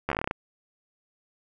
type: slowing click train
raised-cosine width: 0.5 ms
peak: -12 dBFS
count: 11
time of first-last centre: 0.09-0.311 s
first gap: 12 ms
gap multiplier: 1.13
effects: none